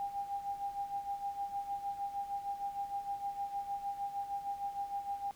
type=tone with tremolo; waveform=sine; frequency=802 Hz; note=G5; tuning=39 cents sharp; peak=-33 dBFS; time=0-5.31 s; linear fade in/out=0 ms; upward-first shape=sine; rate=6.5 Hz; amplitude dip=70%; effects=pink hiss -61 dBFS RMS until 5.35 s